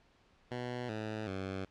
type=tone with pitch steps; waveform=10% pulse; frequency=123.2 / 108.5 / 95.55 Hz; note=B2 / A2 / G2; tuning=-4 / -24 / -44 cents; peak=-29 dBFS; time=0.51-1.65 s; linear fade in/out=5 ms; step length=380 ms; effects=pink hiss -67 dBFS RMS until 1.7 s + low-pass 4000 Hz 12 dB/octave